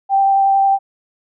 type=tone with vibrato; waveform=sine; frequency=784 Hz; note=G5; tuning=in tune; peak=-10 dBFS; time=0.09-0.79 s; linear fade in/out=50 ms; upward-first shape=triangle; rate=11 Hz; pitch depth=11 cents each way; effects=none